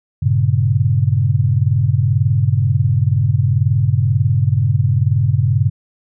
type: chord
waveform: sine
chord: G diminished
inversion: none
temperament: equal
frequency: 98 / 116.54 / 138.59 Hz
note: G2 / Bb2 / Db3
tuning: 0 / 0 / 0 cents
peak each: -16 dBFS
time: 0.22-5.7 s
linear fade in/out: 10 ms
effects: none